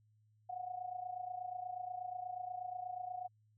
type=tone with amplitude modulation; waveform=sine; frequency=729 Hz; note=F#5; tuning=26 cents flat; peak=-37 dBFS; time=0.49-3.28 s; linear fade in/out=10 ms; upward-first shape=sine; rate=28.3 Hz; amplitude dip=75%; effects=added 107 Hz sine -68 dBFS peak until 3.57 s